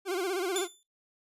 40% pulse tone with vibrato, 370 Hz, F#4, in tune, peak -28 dBFS, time 0.05-0.68 s, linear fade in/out 50 ms, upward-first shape sine, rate 16 Hz, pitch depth 120 cents each way
20% pulse tone with exponential decay, 3520 Hz, A7, in tune, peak -22 dBFS, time 0.56-0.83 s, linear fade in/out 0 ms, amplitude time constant 57 ms
effects noise-tail reverb RT60 0.2 s tail -20 dB re dry + resampled to 32000 Hz

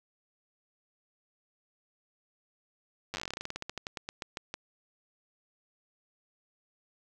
slowing click train, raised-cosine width 0.2 ms, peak -19 dBFS, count 26, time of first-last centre 3.14-4.541 s, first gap 9 ms, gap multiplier 1.13, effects none

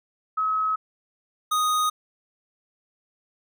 sine / square tone pair in turn, 1281 / 1243.8 Hz, E6 / D#6, -50 / -1 cents, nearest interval minor second, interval 51 cents, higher first, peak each -21 dBFS, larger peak neither, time 0.37-0.76 / 1.51-1.9 s, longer neither, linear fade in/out 10 ms, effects none

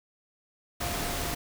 sine tone in noise, 698.5 Hz, F5, in tune, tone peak -39 dBFS, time 0.8-1.35 s, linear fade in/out 10 ms, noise pink, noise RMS -32 dBFS, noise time 0.8-1.35 s, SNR -10 dB, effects none

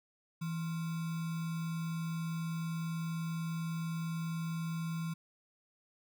sine tone with sample-and-hold, 164.6 Hz, E3, 2 cents flat, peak -34 dBFS, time 0.41-5.14 s, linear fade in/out 10 ms, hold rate 1225 Hz, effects none

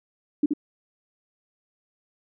sine tone with echo, 293.7 Hz, D4, in tune, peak -16 dBFS, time 0.43-0.46 s, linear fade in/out 5 ms, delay 76 ms, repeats 1, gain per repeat -4 dB, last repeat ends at 0.536 s, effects none

